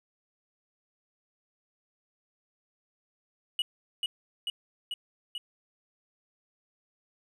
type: tone with echo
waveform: triangle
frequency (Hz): 2922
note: F#7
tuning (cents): -22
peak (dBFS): -24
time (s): 3.59-3.62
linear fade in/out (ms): 2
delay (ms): 440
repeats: 4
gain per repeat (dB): -2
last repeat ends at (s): 5.38
effects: none